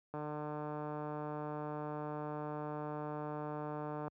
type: click train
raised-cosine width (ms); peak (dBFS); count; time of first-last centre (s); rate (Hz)
1; -28; 592; 0.14-4.08; 150
effects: high-pass 80 Hz 12 dB/octave